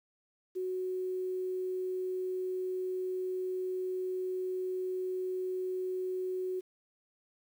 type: tone with quantisation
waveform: sine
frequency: 370 Hz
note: F#4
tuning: in tune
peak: -32 dBFS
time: 0.55-6.61 s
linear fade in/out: 20 ms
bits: 10
effects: none